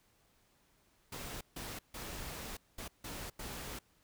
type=noise bursts at uneven times; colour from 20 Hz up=pink; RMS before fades=-44 dBFS; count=6; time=1.12-1.41 / 1.56-1.79 / 1.94-2.57 / 2.78-2.88 / 3.04-3.3 / 3.39-3.79 s; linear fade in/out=5 ms; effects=pink hiss -71 dBFS RMS until 4.03 s